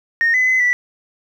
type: tone with pitch steps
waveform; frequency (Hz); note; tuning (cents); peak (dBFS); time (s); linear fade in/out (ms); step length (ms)
sine; 1847 / 2016 / 2033 / 1966; A#6 / B6 / B6 / B6; -16 / +35 / +50 / -8; -11; 0.21-0.73; 0; 130
effects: tanh soft clip ceiling -9 dBFS + 8-bit